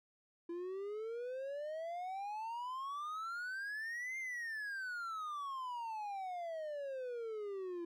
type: exponential two-way sweep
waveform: triangle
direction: up then down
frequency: 337.1 to 2117 to 337.1 Hz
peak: -38 dBFS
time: 0.49-7.85 s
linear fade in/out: 5 ms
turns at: 4.18 s
effects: none